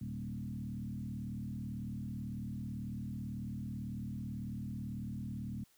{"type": "tone with frequency modulation", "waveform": "sine", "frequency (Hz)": 164.5, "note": "E3", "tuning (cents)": -3, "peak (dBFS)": -38, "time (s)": [0.01, 5.64], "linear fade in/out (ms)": 5, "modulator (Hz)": 38.1, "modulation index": 2.1, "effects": ["white hiss -69 dBFS RMS until 5.77 s"]}